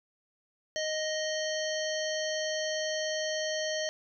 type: harmonic tone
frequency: 622.3 Hz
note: D#5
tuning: in tune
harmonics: 1 / 3 / 5 / 7 / 9 / 10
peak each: -32 / -37 / -39 / -40 / -42 / -42 dBFS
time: 0.76-3.89 s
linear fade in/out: 0 ms
effects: none